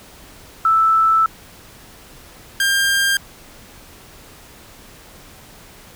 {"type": "tone pair in turn", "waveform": ["sine", "sawtooth"], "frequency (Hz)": [1318.5, 1598.6], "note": ["E6", "G6"], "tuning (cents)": [0, 33], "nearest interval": "minor third", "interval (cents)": 333, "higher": "second", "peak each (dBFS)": -11, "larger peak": "neither", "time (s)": [[0.65, 1.26], [2.6, 3.17]], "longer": "first", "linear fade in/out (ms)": 2, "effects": ["pink hiss -43 dBFS RMS until 5.95 s"]}